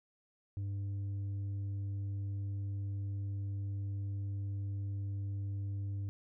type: tone with tanh clipping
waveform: sine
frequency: 99.4 Hz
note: G2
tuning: 25 cents sharp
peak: -36 dBFS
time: 0.57-6.09 s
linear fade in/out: 0 ms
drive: 4 dB
effects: none